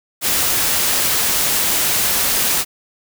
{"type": "noise", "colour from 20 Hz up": "white", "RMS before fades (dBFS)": -17, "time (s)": [0.21, 2.65], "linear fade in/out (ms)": 50, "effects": []}